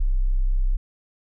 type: tone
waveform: sine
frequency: 32.23 Hz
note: C1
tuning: 25 cents flat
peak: -17 dBFS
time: 0-0.77 s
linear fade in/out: 10 ms
effects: none